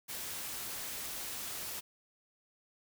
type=noise; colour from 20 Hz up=white; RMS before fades=-41 dBFS; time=0.08-1.81 s; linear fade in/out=20 ms; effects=none